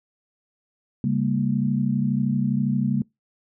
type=chord; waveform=sine; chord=G diminished; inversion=second; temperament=equal with one note detuned; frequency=138.59 / 200.6 / 233.1 Hz; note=Db3 / G3 / Bb3; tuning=0 / +40 / 0 cents; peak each=-24 dBFS; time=1.04-3.02 s; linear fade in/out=2 ms; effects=noise-tail reverb RT60 0.2 s tail -25 dB re dry